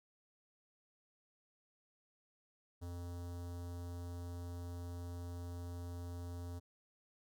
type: tone with notch filter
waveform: square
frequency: 87.31 Hz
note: F2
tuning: in tune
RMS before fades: -45 dBFS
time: 2.81-6.6 s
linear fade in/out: 20 ms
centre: 2300 Hz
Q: 0.63
effects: none